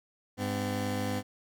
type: tone pair together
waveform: 20% pulse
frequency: 100.8 / 254 Hz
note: G2 / B3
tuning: +49 / +49 cents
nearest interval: octave + major third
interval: 1600 cents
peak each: -28 dBFS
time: 0.37-1.23 s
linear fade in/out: 50 ms
effects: none